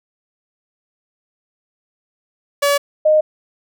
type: tone pair in turn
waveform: sawtooth / sine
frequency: 570 / 616.6 Hz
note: C#5 / D#5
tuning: +48 / -16 cents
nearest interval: minor second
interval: 136 cents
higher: second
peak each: -9 dBFS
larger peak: neither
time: 2.62-2.78 / 3.05-3.21 s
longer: neither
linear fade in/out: 10 ms
effects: none